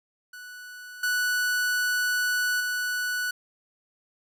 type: tone with level steps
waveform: 45% pulse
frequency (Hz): 1480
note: F#6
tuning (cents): 0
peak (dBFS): -40 / -23 / -26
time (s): 0.33-3.31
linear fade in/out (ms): 5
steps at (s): 1.03 / 2.6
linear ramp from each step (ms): 5
effects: none